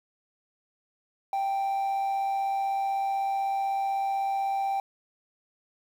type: tone with amplitude modulation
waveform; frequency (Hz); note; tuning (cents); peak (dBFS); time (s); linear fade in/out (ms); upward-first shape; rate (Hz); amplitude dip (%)
triangle; 784; G5; 0; -21; 1.33-4.8; 2; sine; 116; 40
effects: tanh soft clip ceiling -18 dBFS + 9-bit